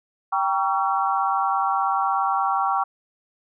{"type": "chord", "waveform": "sine", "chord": "G diminished seventh", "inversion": "none", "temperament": "just", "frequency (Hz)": [784, 940.8, 1128.9, 1354.7], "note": ["G5", "Bb5", "Db6", "Fb6"], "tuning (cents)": [0, 16, 31, 47], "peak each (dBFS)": [-23, -27, -24, -27], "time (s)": [0.32, 2.84], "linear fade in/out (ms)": 10, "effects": []}